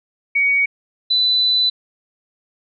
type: tone pair in turn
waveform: sine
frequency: 2247 / 3994 Hz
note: C#7 / B7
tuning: +23 / +19 cents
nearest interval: minor seventh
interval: 996 cents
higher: second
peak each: -13 / -13 dBFS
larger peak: neither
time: 0.35-0.66 / 1.1-1.7 s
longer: second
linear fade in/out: 10 ms
effects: none